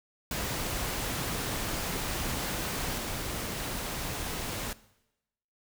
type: noise with level steps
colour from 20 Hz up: pink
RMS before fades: -33 / -35 dBFS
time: 0.31-4.73 s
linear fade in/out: 2 ms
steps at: 2.98 s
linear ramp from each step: 2 ms
effects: noise-tail reverb RT60 0.9 s tail -19 dB re dry